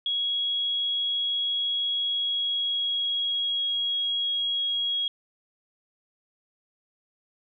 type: tone with pitch glide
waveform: sine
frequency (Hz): 3322 to 3301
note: G#7 to G#7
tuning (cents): 0 to -11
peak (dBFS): -24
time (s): 0.06-5.08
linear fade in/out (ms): 2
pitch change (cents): -11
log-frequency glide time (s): 1.95-3.62
effects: none